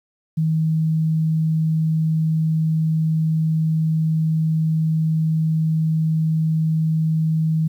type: tone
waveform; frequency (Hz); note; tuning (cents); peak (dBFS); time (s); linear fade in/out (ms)
sine; 159; D#3; +38; -16; 0.37-7.68; 10
effects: 9-bit